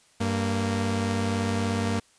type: tone pair together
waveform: sawtooth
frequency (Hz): 97.12 / 231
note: G2 / A#3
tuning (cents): -16 / -16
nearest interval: octave + minor third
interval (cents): 1500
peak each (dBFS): -23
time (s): 0.2-2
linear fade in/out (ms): 10
effects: white hiss -60 dBFS RMS until 2.18 s + resampled to 22050 Hz